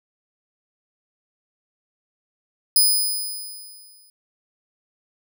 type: tone with exponential decay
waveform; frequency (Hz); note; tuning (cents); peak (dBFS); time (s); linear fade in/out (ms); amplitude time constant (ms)
10% pulse; 5000; D#8; +8; -5; 2.76-4.1; 2; 290
effects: none